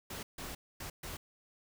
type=noise bursts at uneven times; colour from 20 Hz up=pink; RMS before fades=-43 dBFS; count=4; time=0.1-0.23 / 0.38-0.55 / 0.8-0.9 / 1.03-1.17 s; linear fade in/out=5 ms; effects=none